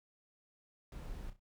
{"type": "noise with echo", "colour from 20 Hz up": "brown", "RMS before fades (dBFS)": -45, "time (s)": [0.92, 1.3], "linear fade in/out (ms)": 2, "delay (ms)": 32, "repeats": 3, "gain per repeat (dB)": -10, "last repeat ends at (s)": 1.396, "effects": []}